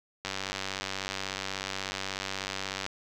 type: click train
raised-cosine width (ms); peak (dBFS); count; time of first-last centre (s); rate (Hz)
0.2; -15; 253; 0.25-2.864; 96.4
effects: none